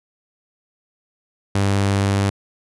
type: tone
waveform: sawtooth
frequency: 99.2 Hz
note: G2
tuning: 21 cents sharp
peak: -12 dBFS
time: 1.55-2.3 s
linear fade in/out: 5 ms
effects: resampled to 24000 Hz